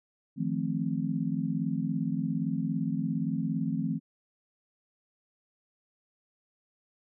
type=chord; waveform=sine; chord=F dominant seventh; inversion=third; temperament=just; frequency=157.15 / 174.61 / 218.3 / 261.9 Hz; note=Eb3 / F3 / A3 / C4; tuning=+18 / 0 / -13 / +2 cents; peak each=-33 dBFS; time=0.36-4 s; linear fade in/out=50 ms; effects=none